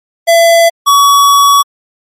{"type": "tone pair in turn", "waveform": "square", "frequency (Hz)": [672, 1130.2], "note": ["E5", "C#6"], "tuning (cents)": [33, 33], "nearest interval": "major sixth", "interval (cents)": 900, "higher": "second", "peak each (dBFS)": -4, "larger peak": "neither", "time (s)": [[0.27, 0.7], [0.86, 1.63]], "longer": "second", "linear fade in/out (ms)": 20, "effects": ["MP3 64 kbps"]}